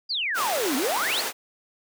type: exponential two-way sweep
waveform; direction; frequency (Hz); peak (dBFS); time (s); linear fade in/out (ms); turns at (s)
sine; down then up; 4978 to 245.2 to 4978; -24; 0.09-1.22; 20; 0.76
type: high-pass noise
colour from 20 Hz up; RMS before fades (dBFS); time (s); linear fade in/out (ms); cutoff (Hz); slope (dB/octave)
pink; -29; 0.34-1.33; 50; 520; 12
effects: none